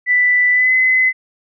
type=tone with pitch glide; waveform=sine; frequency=1982 to 2032 Hz; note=B6 to B6; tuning=+6 to +49 cents; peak=-10 dBFS; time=0.06-1.13 s; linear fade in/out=50 ms; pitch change=+43 cents; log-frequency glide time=0.52-0.73 s; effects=none